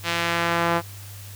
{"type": "tone with band-pass filter sweep", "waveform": "sawtooth", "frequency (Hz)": 169.8, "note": "F3", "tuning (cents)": -48, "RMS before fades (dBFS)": -23, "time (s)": [0.03, 0.82], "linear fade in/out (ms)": 50, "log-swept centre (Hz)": [3000, 1000], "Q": 0.9, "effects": ["added 100 Hz sine -38 dBFS peak until 1.35 s", "white hiss -44 dBFS RMS until 1.35 s"]}